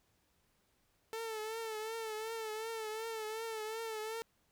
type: tone with vibrato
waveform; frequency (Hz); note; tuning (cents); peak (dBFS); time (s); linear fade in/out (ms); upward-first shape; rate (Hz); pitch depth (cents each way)
sawtooth; 442.4; A4; +9; -35; 1.13-4.22; 0; triangle; 2.7; 64
effects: pink hiss -75 dBFS RMS until 4.51 s